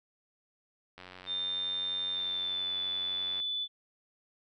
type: click train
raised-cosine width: 0.3 ms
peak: -31 dBFS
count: 223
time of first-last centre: 0.98-3.401 s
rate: 91.7 Hz
type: tone with pitch glide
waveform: sine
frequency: 3600 to 3485 Hz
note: A7 to A7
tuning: +39 to -17 cents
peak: -31 dBFS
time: 1.26-3.68 s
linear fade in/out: 50 ms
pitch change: -56 cents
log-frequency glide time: 2.14-2.77 s
effects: none